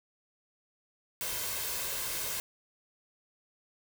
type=noise with comb filter; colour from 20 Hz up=white; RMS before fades=-35 dBFS; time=1.21-2.4 s; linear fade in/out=0 ms; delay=1.9 ms; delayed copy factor=+0.5; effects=none